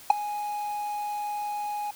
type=tone with ADSR envelope; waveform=triangle; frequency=830.6 Hz; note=G#5; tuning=in tune; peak=-7 dBFS; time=0.1-1.91 s; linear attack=4 ms; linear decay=9 ms; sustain=-20 dB; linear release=6 ms; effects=white hiss -48 dBFS RMS until 1.95 s